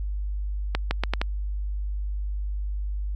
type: accelerating click train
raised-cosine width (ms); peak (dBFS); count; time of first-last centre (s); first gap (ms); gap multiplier
0.3; -8; 5; 0.75-1.215; 160; 0.79
effects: added 50 Hz sine -26 dBFS peak until 3.15 s